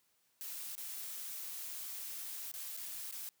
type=noise with dropouts; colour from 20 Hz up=blue; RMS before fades=-44 dBFS; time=0.41-3.29 s; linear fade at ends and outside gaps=0 ms; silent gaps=0.753-0.779 / 2.515-2.539 / 2.766-2.773 / 3.111-3.125 s; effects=white hiss -75 dBFS RMS until 3.4 s + high-pass 80 Hz 12 dB/octave